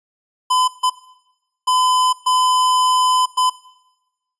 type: tone bursts at uneven times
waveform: square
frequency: 1013 Hz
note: B5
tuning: 44 cents sharp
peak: -14 dBFS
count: 5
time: 0.5-0.68 / 0.83-0.9 / 1.67-2.13 / 2.26-3.26 / 3.37-3.5 s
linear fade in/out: 10 ms
effects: noise-tail reverb RT60 1.0 s tail -19 dB re dry + resampled to 24000 Hz